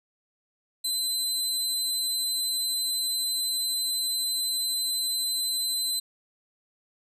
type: tone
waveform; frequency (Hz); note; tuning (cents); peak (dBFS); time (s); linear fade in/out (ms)
25% pulse; 4047; B7; +42; -21; 0.84-6; 10
effects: none